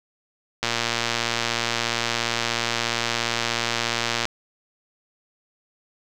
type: click train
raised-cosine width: 0.2 ms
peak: -5 dBFS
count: 425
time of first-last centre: 0.63-4.254 s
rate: 117 Hz
effects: none